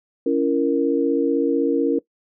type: chord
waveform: sine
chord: A# diminished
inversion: first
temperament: just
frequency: 279.7 / 335.6 / 466.2 Hz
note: C#4 / E4 / A#4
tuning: +16 / +31 / 0 cents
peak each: -20 / -22 / -20 dBFS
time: 0.26-1.99 s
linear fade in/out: 5 ms
effects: noise-tail reverb RT60 0.1 s tail -20 dB re dry